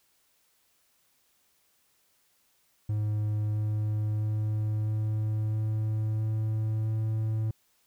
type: tone with pitch steps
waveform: triangle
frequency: 106 / 106.61 / 107.23 / 107.85 / 108.48 / 109.11 / 109.74 Hz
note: G#2 / G#2 / A2 / A2 / A2 / A2 / A2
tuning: +36 / +46 / -44 / -34 / -24 / -14 / -4 cents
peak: -24 dBFS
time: 2.89-7.51 s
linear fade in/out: 5 ms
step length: 660 ms
effects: white hiss -69 dBFS RMS until 7.86 s